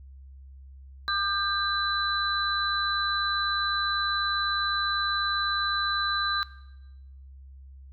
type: tone cluster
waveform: sine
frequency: 1202 / 1583 / 3996 Hz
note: D6 / G6 / B7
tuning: +40 / +17 / +20 cents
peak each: -29 dBFS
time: 1.08-6.43 s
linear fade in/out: 0 ms
effects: noise-tail reverb RT60 0.9 s tail -17 dB re dry + added 67 Hz sine -44 dBFS peak until 7.92 s